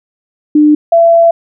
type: tone pair in turn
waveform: sine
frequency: 300 / 672 Hz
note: D4 / E5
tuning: +37 / +33 cents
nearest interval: octave + major second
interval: 1396 cents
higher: second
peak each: -3 dBFS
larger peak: neither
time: 0.55-0.75 / 0.92-1.31 s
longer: second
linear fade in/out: 5 ms
effects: none